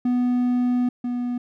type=tone pair in turn; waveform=triangle; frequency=246.9 / 244.5 Hz; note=B3 / B3; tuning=0 / -17 cents; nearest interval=unison; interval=17 cents; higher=first; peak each=-16 / -21 dBFS; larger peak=first; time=0.05-0.89 / 1.04-1.38 s; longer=first; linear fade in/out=5 ms; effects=none